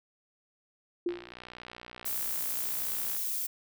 sine tone with exponential decay, 349.2 Hz, F4, in tune, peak -25 dBFS, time 1.06-1.32 s, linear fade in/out 5 ms, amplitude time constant 55 ms
click train, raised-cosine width 0.3 ms, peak -28 dBFS, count 127, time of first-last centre 1.09-3.166 s, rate 60.7 Hz
violet noise, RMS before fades -33 dBFS, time 2.05-3.47 s, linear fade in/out 10 ms
effects none

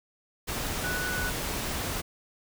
sine tone in noise, 1480 Hz, F#6, in tune, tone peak -31 dBFS, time 0.83-1.31 s, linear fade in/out 20 ms, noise pink, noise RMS -32 dBFS, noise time 0.47-2.02 s, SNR -2 dB, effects none

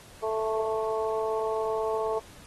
harmonic tone, 220 Hz, A3, in tune, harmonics 2 / 3 / 4 / 5, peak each -28 / -32 / -34 / -36 dBFS, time 0.22-2.2 s, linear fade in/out 20 ms, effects pink hiss -51 dBFS RMS until 2.46 s + AAC 32 kbps

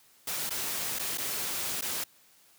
white noise with dropouts, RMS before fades -33 dBFS, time 0.27-2.04 s, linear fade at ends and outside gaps 5 ms, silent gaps 0.495-0.505 / 0.988-0.994 / 1.175-1.181 / 1.811-1.821 s, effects white hiss -61 dBFS RMS until 2.58 s + high-pass 80 Hz 12 dB/octave

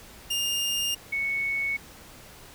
sawtooth / sine tone pair in turn, 2816 / 2214 Hz, F7 / C#7, +14 / -3 cents, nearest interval major third, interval 417 cents, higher first, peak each -22 / -25 dBFS, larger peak first, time 0.3-0.95 / 1.12-1.77 s, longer neither, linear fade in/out 10 ms, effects pink hiss -48 dBFS RMS until 2.54 s

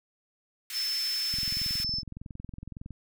pink high-pass noise, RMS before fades -39 dBFS, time 0.7-1.84 s, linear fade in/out 2 ms, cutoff 1800 Hz, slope 24 dB/octave
sine tone, 5274 Hz, E8, in tune, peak -28 dBFS, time 0.72-2.03 s, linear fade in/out 50 ms
click train, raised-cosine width 5 ms, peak -28 dBFS, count 35, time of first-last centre 1.34-2.907 s, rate 21.7 Hz
effects none

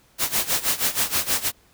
white noise with tremolo, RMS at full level -20 dBFS, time 0.18-1.52 s, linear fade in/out 50 ms, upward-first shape sine, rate 6.3 Hz, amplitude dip 85%, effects pink hiss -58 dBFS RMS until 1.73 s

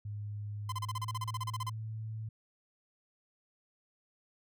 sine tone with pitch glide, 103.83 to 110 Hz, G#2 to A2, 0 to 0 cents, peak -37 dBFS, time 0.05-2.29 s, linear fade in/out 5 ms, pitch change +100 cents, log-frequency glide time 0.73-1.12 s
45% pulse tone bursts, 1027 Hz, C6, 33 cents flat, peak -35 dBFS, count 16, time 0.69-1.697 s, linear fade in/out 5 ms, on 32 ms, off 33 ms
effects none

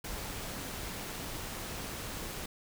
pink noise with amplitude modulation, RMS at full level -39 dBFS, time 0.04-2.46 s, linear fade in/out 5 ms, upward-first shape sine, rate 202 Hz, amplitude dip 25%, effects none

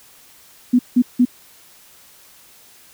sine tone bursts, 246.9 Hz, B3, in tune, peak -9 dBFS, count 3, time 0.73-1.253 s, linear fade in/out 10 ms, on 61 ms, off 170 ms, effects white hiss -48 dBFS RMS until 2.93 s

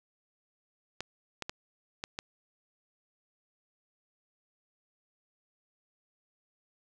clicks, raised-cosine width 0.2 ms, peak -18 dBFS, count 5, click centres 1.006 / 1.423 / 1.495 / 2.039 / 2.189 s, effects none

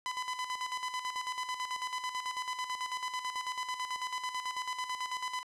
sawtooth tone with tremolo, 1006 Hz, B5, 32 cents sharp, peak -29 dBFS, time 0.06-5.43 s, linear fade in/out 0 ms, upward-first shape square, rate 9.1 Hz, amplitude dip 60%, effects low-pass 8000 Hz 12 dB/octave

